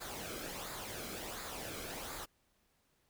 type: noise with flanger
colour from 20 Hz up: pink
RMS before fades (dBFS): -44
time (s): 0-2.26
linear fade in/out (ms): 20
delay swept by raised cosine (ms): 0.34 to 1.12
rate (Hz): 1.4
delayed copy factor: -0.55
effects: pink hiss -75 dBFS RMS until 3.09 s